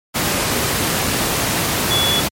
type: tone in noise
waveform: sine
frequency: 3413 Hz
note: G#7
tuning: 47 cents sharp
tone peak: -16 dBFS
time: 1.9-2.21 s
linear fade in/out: 20 ms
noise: pink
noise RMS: -18 dBFS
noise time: 0.14-2.29 s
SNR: -1 dB
effects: high-pass 80 Hz 12 dB/octave + MP3 64 kbps